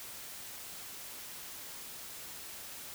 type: silence
effects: white hiss -46 dBFS RMS until 2.94 s